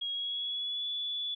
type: tone with pitch glide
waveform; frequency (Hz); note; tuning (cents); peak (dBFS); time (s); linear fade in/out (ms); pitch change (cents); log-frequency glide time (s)
sine; 3298 to 3440; G#7 to A7; -13 to -40; -32; 0.01-1.35; 10; +73; 0.11-0.87
effects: none

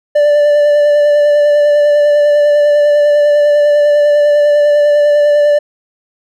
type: tone with vibrato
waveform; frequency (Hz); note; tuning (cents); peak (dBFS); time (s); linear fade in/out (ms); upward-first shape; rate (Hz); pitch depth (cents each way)
triangle; 587.3; D5; 0; -4; 0.15-5.59; 10; sine; 10; 16
effects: none

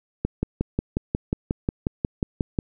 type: click train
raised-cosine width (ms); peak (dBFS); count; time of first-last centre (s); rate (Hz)
3; -9; 14; 0.25-2.588; 5.56
effects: none

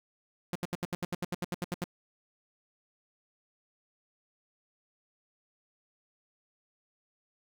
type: tone bursts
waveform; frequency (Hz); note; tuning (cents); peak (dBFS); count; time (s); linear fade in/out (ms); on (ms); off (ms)
sawtooth; 176.7; F3; +21; -27; 14; 0.53-1.841; 0; 24; 75
effects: none

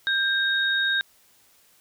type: tone pair together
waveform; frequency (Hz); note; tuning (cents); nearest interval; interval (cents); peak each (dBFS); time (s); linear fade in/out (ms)
sine; 1589 / 3743; G6 / A#7; +23 / +6; octave + minor third; 1483; -22 / -25; 0.07-1.01; 0
effects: white hiss -59 dBFS RMS until 1.8 s

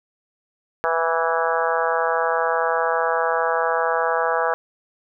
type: harmonic tone with a mistuned harmonic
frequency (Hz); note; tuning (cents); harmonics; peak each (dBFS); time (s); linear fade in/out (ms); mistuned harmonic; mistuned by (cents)
164.81; E3; 0; 3 / 4 / 5 / 6 / 7 / 8 / 9 / 10; -24 / -25 / -26 / -27 / -27 / -28 / -29 / -29; 0.84-4.54; 0; 6; -17
effects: none

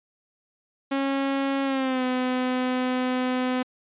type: tone with pitch glide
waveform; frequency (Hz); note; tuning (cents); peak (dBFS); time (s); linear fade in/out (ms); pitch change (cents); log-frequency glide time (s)
sawtooth; 273.6 to 253.8; C#4 to B3; -23 to +47; -19; 0.91-3.63; 10; -130; 1.64-2.04
effects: resampled to 8000 Hz

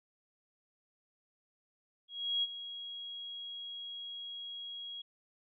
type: tone with ADSR envelope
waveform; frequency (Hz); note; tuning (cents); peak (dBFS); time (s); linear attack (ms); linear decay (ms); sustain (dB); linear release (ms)
sine; 3300; G#7; -12; -28; 2.08-5.02; 350; 33; -13; 9
effects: none

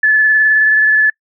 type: tone with vibrato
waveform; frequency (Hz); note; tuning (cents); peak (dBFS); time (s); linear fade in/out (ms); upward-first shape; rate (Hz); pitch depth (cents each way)
sine; 1730; A6; -30; -7; 0.03-1.1; 5; square; 19; 13
effects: noise-tail reverb RT60 0.1 s tail -26 dB re dry

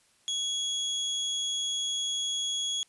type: tone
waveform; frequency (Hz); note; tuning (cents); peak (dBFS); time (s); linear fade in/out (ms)
30% pulse; 3337; G#7; +8; -26; 0.28-2.83; 0
effects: white hiss -65 dBFS RMS until 2.88 s + resampled to 24000 Hz

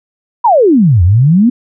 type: exponential two-way sweep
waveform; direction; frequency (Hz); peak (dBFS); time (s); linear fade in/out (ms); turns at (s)
sine; down then up; 1012 to 82.5 to 255.9; -4; 0.44-1.5; 10; 1.03
effects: none

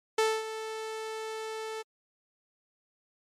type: tone with ADSR envelope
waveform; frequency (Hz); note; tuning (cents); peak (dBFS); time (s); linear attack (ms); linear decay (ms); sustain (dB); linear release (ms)
sawtooth; 440; A4; 0; -18; 0.18-1.83; 6; 240; -13; 22
effects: low-pass 9000 Hz 12 dB/octave + MP3 64 kbps

